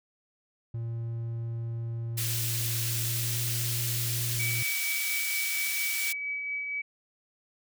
triangle tone with pitch glide, 115.7 to 118.2 Hz, A#2 to A#2, -13 to +24 cents, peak -29 dBFS, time 0.74-4.63 s, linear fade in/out 5 ms, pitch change +37 cents, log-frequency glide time 2.82-3.46 s
white high-pass noise, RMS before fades -32 dBFS, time 2.17-6.13 s, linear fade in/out 10 ms, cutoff 2200 Hz, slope 12 dB/octave
sine tone with tremolo, 2282 Hz, C#7, 50 cents sharp, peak -29 dBFS, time 4.39-6.82 s, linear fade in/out 10 ms, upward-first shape triangle, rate 4.3 Hz, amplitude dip 35%
effects none

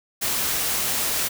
white noise, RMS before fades -24 dBFS, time 0.21-1.29 s, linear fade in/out 20 ms, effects none

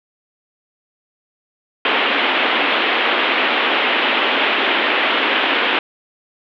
white band-pass noise, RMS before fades -17 dBFS, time 1.85-5.79 s, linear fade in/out 2 ms, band 240 to 3300 Hz, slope 48 dB/octave, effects none

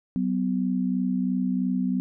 sine tone pair together, 188.2 / 251.2 Hz, F#3 / B3, +30 / +30 cents, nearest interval perfect fourth, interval 500 cents, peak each -25 dBFS, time 0.16-2 s, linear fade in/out 0 ms, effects none

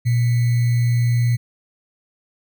sine tone with sample-and-hold, 119.7 Hz, A#2, 46 cents sharp, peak -14 dBFS, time 0.05-1.37 s, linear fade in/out 20 ms, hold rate 2100 Hz, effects none

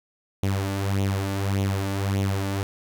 sawtooth tone with flanger, 98 Hz, G2, in tune, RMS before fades -25 dBFS, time 0.43-2.63 s, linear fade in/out 0 ms, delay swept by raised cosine 0.3 to 3.5 ms, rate 1.7 Hz, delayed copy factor +0.65, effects none

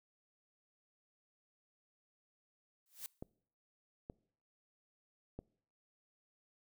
blue noise with exponential growth, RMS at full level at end -41 dBFS, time 2.86-3.06 s, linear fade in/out 1 ms, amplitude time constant 42 ms
clicks, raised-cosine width 2 ms, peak -31 dBFS, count 3, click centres 3.225 / 4.099 / 5.39 s
effects noise-tail reverb RT60 0.6 s tail -24 dB re dry

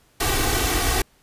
pink noise with comb filter, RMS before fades -21 dBFS, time 0.2-1.02 s, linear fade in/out 5 ms, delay 2.6 ms, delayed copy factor +0.8, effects pink hiss -59 dBFS RMS until 1.22 s + resampled to 32000 Hz

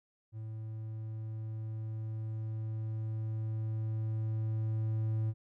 triangle tone with level ramp, 110 Hz, A2, in tune, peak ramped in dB -37 to -27 dBFS, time 0.32-5.34 s, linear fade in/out 50 ms, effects none

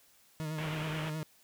40% pulse tone with vibrato, 155.56 Hz, D#3, in tune, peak -34 dBFS, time 0.4-1.23 s, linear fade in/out 0 ms, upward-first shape sine, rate 9.4 Hz, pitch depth 41 cents each way
white low-pass noise, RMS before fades -42 dBFS, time 0.58-1.1 s, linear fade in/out 5 ms, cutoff 3200 Hz, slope 48 dB/octave
effects white hiss -64 dBFS RMS until 1.43 s

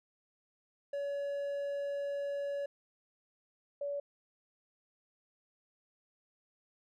triangle / sine tone pair in turn, 566 / 570.3 Hz, C#5 / C#5, +36 / +49 cents, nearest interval unison, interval 13 cents, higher second, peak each -32 / -34 dBFS, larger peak first, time 0.93-2.66 / 3.81-4 s, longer first, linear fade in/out 5 ms, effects none

